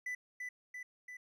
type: tone with echo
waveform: triangle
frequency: 1992 Hz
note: B6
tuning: 14 cents sharp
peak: -35 dBFS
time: 0.06-0.15 s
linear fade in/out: 5 ms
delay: 340 ms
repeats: 3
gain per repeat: -3 dB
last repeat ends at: 1.17 s
effects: none